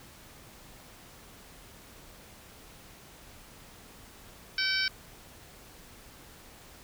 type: harmonic tone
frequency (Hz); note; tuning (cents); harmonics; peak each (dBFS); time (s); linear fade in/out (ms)
766; G5; -40; 2 / 3 / 4 / 5 / 6 / 7; -31 / -33 / -37 / -37 / -33 / -33; 4.58-4.88; 2
effects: pink hiss -52 dBFS RMS until 6.83 s